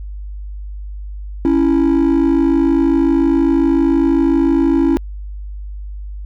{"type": "tone pair together", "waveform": "triangle", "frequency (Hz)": [277.2, 330], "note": ["C#4", "E4"], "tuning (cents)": [0, 2], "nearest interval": "minor third", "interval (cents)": 302, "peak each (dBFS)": -10, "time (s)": [1.45, 4.97], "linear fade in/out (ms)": 0, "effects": ["tanh soft clip ceiling -6 dBFS", "added 50 Hz sine -25 dBFS peak until 6.25 s"]}